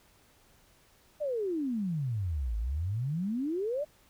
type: exponential two-way sweep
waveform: sine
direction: down then up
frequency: 622.3 to 51.91 to 622.3 Hz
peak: -29 dBFS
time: 1.2-3.85 s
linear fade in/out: 20 ms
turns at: 2.57 s
effects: pink hiss -63 dBFS RMS until 4.09 s